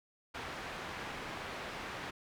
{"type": "low-pass noise", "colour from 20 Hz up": "white", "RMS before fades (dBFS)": -43, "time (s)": [0.34, 2.11], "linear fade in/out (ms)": 10, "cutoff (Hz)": 2000, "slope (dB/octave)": 12, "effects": []}